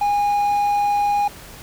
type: tone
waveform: triangle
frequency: 819 Hz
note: G#5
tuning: 24 cents flat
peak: -14 dBFS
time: 0.01-1.28 s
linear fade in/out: 5 ms
effects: pink hiss -40 dBFS RMS until 1.62 s